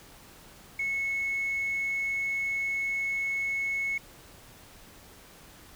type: tone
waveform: sine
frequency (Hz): 2196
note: C#7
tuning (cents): -17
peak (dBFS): -26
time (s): 0.79-3.98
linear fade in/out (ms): 5
effects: tanh soft clip ceiling -24 dBFS + pink hiss -52 dBFS RMS until 5.75 s